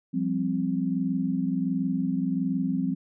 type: chord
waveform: sine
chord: F suspended second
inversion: none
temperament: equal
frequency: 174.61 / 196 / 261.6 Hz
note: F3 / G3 / C4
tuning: 0 / 0 / 0 cents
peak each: -29 / -29 / -27 dBFS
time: 0.13-2.95 s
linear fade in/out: 20 ms
effects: none